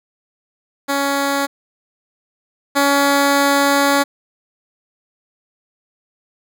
10% pulse tone pair in turn, 279.4 / 281.2 Hz, C#4 / C#4, +14 / +25 cents, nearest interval unison, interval 11 cents, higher second, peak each -8 / -4 dBFS, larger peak second, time 0.88-1.47 / 2.75-4.04 s, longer second, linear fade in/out 20 ms, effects none

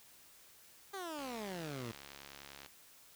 15% pulse exponential sweep, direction down, 405.1 to 110.3 Hz, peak -35 dBFS, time 0.93-1.92 s, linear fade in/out 10 ms
click train, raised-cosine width 0.2 ms, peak -32 dBFS, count 104, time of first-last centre 1.19-2.661 s, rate 70 Hz
effects white hiss -61 dBFS RMS until 3.15 s

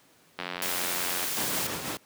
click train, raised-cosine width 0.3 ms, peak -16 dBFS, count 77, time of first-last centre 0.39-1.24 s, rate 89.4 Hz
white noise, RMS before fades -31 dBFS, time 0.62-1.67 s, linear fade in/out 2 ms
pink noise with tremolo, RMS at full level -31 dBFS, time 1.37-1.97 s, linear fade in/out 0 ms, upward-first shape sine, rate 6.2 Hz, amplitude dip 40%
effects pink hiss -60 dBFS RMS until 2.05 s + high-pass 150 Hz 12 dB/octave

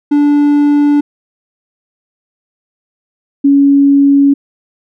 triangle / sine tone pair in turn, 290.9 / 280 Hz, D4 / C#4, -16 / +18 cents, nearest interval minor second, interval 66 cents, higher first, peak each -4 dBFS, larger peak neither, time 0.11-1.01 / 3.44-4.34 s, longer neither, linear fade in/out 10 ms, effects none

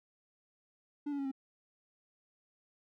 triangle tone with pitch steps, 291.2 / 283.2 / 275.5 / 268 Hz, D4 / C#4 / C#4 / C4, -15 / +37 / -11 / +42 cents, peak -32 dBFS, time 1.06-1.316 s, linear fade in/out 10 ms, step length 64 ms, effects none

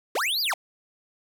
square linear two-way sweep, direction up then down, 293.7 to 4978 to 558 Hz, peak -24 dBFS, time 0.15-0.54 s, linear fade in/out 5 ms, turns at 0.41 s, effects 10-bit

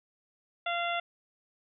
harmonic tone, 690 Hz, F5, 21 cents flat, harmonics 1 / 2 / 3 / 4 / 5, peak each -32 / -35 / -37 / -38 / -39 dBFS, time 0.66-1 s, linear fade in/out 5 ms, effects none

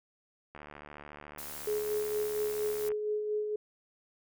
click train, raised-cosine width 0.5 ms, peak -31 dBFS, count 176, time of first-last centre 0.55-2.918 s, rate 73.9 Hz
blue noise, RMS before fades -43 dBFS, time 1.38-2.89 s, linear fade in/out 5 ms
sine tone with tremolo, 422.9 Hz, G#4, 31 cents sharp, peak -28 dBFS, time 1.67-3.56 s, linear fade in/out 5 ms, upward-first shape sine, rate 4.3 Hz, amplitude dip 40%
effects none

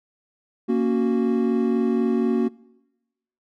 triangle chord, F# major, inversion first, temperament equal, 233.1 / 277.2 / 370 Hz, A#3 / C#4 / F#4, 0 / 0 / 0 cents, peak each -19 / -24 / -21 dBFS, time 0.68-2.49 s, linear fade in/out 20 ms, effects noise-tail reverb RT60 1.0 s tail -23 dB re dry

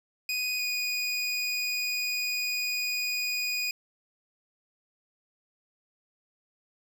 25% pulse tone pair in turn, 2489 / 2470 Hz, D#7 / D#7, 0 / -13 cents, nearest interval unison, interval 13 cents, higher first, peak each -24 dBFS, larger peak neither, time 0.29-0.59 / 0.59-3.71 s, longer second, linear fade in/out 2 ms, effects none

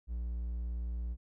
triangle tone, 58.9 Hz, A#1, 19 cents sharp, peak -32 dBFS, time 0.07-1.17 s, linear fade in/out 50 ms, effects none

